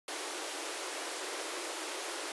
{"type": "high-pass noise", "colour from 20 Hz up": "pink", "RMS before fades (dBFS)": -39, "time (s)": [0.08, 2.32], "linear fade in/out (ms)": 2, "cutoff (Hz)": 300, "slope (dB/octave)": 96, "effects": ["resampled to 24000 Hz"]}